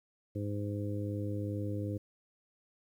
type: harmonic tone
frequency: 102.6 Hz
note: G#2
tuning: 21 cents flat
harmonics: 1 / 2 / 3 / 4 / 5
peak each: -35 / -43 / -39 / -46 / -43 dBFS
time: 0.35-1.98 s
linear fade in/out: 10 ms
effects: 11-bit